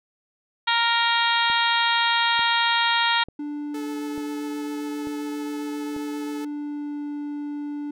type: harmonic tone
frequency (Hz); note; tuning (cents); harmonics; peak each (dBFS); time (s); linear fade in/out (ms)
466.2; A#4; 0; 2 / 3 / 4 / 5 / 6 / 7 / 8 / 9; -23 / -26 / -26 / -30 / -31 / -27 / -28 / -33; 0.67-3.24; 10
type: click train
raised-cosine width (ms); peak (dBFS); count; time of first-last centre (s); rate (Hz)
2; -27; 6; 1.5-5.964; 1.12
type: tone with pitch glide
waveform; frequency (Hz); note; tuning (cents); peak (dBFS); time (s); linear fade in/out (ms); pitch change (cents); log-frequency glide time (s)
triangle; 293.9 to 292.2; D4 to D4; +1 to -9; -26; 3.39-7.91; 5; -10; 6.47-7.02
type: tone with vibrato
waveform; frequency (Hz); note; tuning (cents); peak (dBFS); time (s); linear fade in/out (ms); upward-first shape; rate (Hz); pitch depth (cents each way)
sawtooth; 433.5; A4; -26; -31; 3.74-6.45; 5; sine; 7.5; 10
effects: none